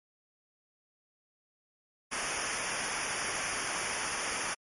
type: noise with comb filter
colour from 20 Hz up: pink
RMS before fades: -34 dBFS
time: 2.11-4.55 s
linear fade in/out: 20 ms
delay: 0.25 ms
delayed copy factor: -0.9
effects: MP3 48 kbps